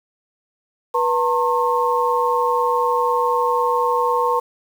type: tone cluster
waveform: sine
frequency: 488 / 906 / 1074 Hz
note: B4 / A#5 / C6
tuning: -21 / -50 / +45 cents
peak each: -20 dBFS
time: 0.94-4.4 s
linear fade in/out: 10 ms
effects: 7-bit